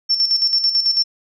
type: tone with tremolo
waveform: sine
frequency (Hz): 5410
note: E8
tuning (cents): +44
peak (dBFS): -12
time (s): 0.09-1.04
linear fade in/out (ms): 20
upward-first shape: square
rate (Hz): 9.1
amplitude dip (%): 60
effects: none